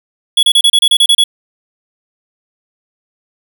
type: tone bursts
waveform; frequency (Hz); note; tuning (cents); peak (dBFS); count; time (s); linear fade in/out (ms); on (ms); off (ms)
square; 3373; G#7; +26; -6; 10; 0.37-1.24; 5; 60; 30
effects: none